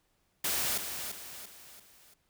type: noise with echo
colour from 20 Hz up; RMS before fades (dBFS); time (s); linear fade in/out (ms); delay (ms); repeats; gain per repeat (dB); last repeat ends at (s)
white; -31; 0.44-0.78; 5; 340; 4; -7; 2.14
effects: pink hiss -74 dBFS RMS until 2.29 s